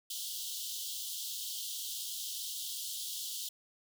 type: high-pass noise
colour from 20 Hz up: pink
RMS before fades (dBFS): -40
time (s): 0.1-3.49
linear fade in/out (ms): 5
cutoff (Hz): 3000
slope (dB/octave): 96
effects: none